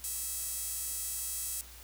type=tone with high-pass filter; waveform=sawtooth; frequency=653 Hz; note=E5; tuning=17 cents flat; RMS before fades=-37 dBFS; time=0.04-1.61 s; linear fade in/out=0 ms; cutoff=8900 Hz; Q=1.5; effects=added 60 Hz sine -52 dBFS peak until 1.83 s + white hiss -52 dBFS RMS until 1.83 s